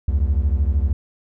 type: beating tone pair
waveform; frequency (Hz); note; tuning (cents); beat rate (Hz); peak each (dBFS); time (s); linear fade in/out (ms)
triangle; 67 / 80; C2 / D#2; +42 / +49; 13; -15 / -18; 0.08-0.93; 5
effects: tanh soft clip ceiling -6 dBFS